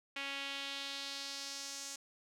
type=tone with band-pass filter sweep; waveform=sawtooth; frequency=277.2 Hz; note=C#4; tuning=in tune; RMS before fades=-43 dBFS; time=0.16-1.96 s; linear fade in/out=5 ms; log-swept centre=2600 to 6700 Hz; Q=2.2; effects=none

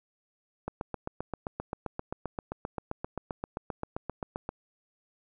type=click train; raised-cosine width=1 ms; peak=-19 dBFS; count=30; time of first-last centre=0.68-4.491 s; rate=7.61 Hz; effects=none

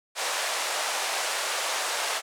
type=band-pass noise; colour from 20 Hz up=pink; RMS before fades=-29 dBFS; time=0.15-2.22 s; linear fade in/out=50 ms; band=570 to 10000 Hz; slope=24 dB/octave; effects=none

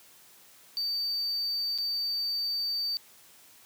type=tone with dropouts; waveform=triangle; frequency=4606 Hz; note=D8; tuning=34 cents flat; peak=-27 dBFS; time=0.77-2.97 s; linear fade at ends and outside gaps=0 ms; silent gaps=1.778-1.785 s; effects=white hiss -56 dBFS RMS until 3.65 s + high-pass 80 Hz 12 dB/octave

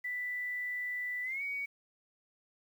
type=tone with pitch glide; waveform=sine; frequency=1980 to 2248 Hz; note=B6 to C#7; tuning=+4 to +24 cents; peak=-34 dBFS; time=0.04-1.66 s; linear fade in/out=10 ms; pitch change=+220 cents; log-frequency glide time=1.23-1.42 s; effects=10-bit

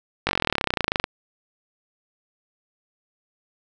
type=slowing click train; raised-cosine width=0.3 ms; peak=-4 dBFS; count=27; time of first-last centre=0.27-1.041 s; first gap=20 ms; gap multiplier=1.03; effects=none

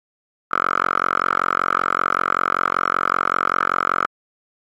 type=tone with band-pass filter; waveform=5% pulse; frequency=45.21 Hz; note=F#1; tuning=39 cents flat; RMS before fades=-20 dBFS; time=0.51-4.07 s; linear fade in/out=10 ms; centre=1300 Hz; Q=6.5; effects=AAC 64 kbps

